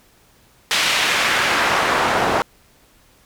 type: noise with band-pass filter sweep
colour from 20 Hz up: pink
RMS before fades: -18 dBFS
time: 0.71-2.42 s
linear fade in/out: 0 ms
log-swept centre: 3200 to 740 Hz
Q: 0.96
effects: pink hiss -54 dBFS RMS until 3.25 s